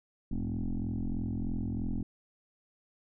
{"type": "tone with frequency modulation", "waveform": "sine", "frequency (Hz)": 106.5, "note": "G#2", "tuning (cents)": 44, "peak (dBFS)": -29, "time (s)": [0.31, 2.03], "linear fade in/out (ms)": 5, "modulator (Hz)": 43.1, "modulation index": 4, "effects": ["tanh soft clip ceiling -27 dBFS"]}